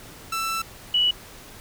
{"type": "tone pair in turn", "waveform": ["sawtooth", "sine"], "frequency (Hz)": [1330, 2945], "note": ["E6", "F#7"], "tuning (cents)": [15, -9], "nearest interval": "octave + major second", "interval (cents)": 1376, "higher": "second", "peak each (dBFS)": [-21, -17], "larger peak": "second", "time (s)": [[0.32, 0.62], [0.94, 1.11]], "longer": "first", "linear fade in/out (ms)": 5, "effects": ["pink hiss -44 dBFS RMS until 1.6 s"]}